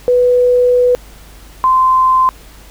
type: tone pair in turn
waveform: sine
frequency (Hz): 493.9 / 1036.3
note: B4 / C6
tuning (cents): 0 / -17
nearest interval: octave + minor second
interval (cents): 1283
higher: second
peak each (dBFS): -7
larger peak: neither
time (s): 0.08-0.95 / 1.64-2.29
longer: first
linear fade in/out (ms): 0
effects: added 50 Hz sine -37 dBFS peak until 2.7 s + pink hiss -41 dBFS RMS until 2.7 s